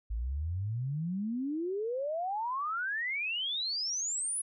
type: exponential sweep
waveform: sine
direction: up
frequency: 51.91 to 10548 Hz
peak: -31 dBFS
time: 0.1-4.42 s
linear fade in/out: 10 ms
effects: none